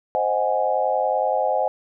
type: chord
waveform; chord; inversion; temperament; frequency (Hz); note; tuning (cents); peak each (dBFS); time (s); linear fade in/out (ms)
sine; Ab dominant seventh; first; equal; 523.3 / 622.3 / 740 / 830.6; C5 / Eb5 / Gb5 / Ab5; 0 / 0 / 0 / 0; -24; 0.15-1.68; 0
effects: none